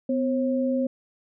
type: tone pair together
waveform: sine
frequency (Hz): 252.6 / 538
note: B3 / C5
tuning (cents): +39 / +48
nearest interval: octave + minor second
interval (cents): 1309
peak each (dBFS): -23 / -26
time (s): 0.09-0.87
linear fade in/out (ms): 5
effects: none